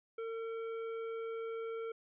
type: tone with hard clipping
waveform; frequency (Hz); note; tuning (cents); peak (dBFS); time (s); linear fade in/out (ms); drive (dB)
sine; 453.4; A#4; -48; -40; 0.18-1.92; 5; 10
effects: resampled to 8000 Hz